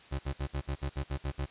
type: tone bursts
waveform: 30% pulse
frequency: 69.3 Hz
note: C#2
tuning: in tune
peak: -28 dBFS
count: 10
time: 0.11-1.462 s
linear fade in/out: 20 ms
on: 83 ms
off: 58 ms
effects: white hiss -55 dBFS RMS until 1.5 s + resampled to 8000 Hz